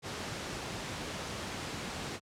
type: noise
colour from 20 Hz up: pink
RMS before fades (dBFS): -38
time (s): 0.02-2.2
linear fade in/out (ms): 50
effects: high-pass 80 Hz 12 dB/octave + low-pass 7000 Hz 12 dB/octave